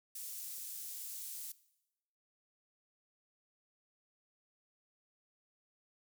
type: high-pass noise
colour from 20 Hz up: pink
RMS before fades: -45 dBFS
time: 0.15-1.52 s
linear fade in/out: 5 ms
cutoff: 9100 Hz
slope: 12 dB/octave
effects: noise-tail reverb RT60 0.9 s tail -19 dB re dry